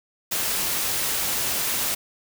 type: noise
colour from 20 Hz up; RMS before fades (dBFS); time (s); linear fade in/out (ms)
white; -25; 0.31-1.95; 10
effects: none